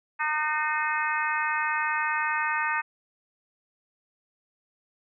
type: harmonic tone with a mistuned harmonic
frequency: 305 Hz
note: D#4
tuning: 34 cents flat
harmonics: 3 / 4 / 5 / 6 / 7 / 8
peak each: -30 / -31 / -31 / -30 / -36 / -34 dBFS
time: 0.19-2.82 s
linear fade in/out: 20 ms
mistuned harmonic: 8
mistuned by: +71 cents
effects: none